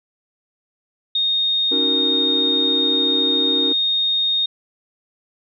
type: tone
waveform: sine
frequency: 3700 Hz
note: A#7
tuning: 14 cents flat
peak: -16 dBFS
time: 1.15-4.46 s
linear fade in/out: 5 ms
type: chord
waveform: triangle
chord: D# minor seventh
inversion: third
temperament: equal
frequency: 277.2 / 311.1 / 370 / 466.2 Hz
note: C#4 / D#4 / F#4 / A#4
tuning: 0 / 0 / 0 / 0 cents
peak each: -23 / -26 / -26 / -26 dBFS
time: 1.71-3.73 s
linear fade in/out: 10 ms
effects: none